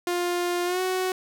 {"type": "tone with pitch glide", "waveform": "sawtooth", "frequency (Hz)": [352.1, 371.3], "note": ["F4", "F#4"], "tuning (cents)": [14, 6], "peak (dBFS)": -20, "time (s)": [0.07, 1.12], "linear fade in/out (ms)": 2, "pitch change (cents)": 92, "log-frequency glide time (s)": [0.65, 0.81], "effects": []}